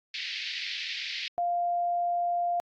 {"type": "band-pass noise", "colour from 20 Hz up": "pink", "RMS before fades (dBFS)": -35, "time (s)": [0.14, 1.28], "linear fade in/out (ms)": 2, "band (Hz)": [2000, 4900], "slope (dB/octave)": 48}
{"type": "tone", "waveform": "sine", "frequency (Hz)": 698.5, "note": "F5", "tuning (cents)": 0, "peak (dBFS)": -25, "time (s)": [1.38, 2.6], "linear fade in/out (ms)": 0}
{"effects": ["AAC 64 kbps"]}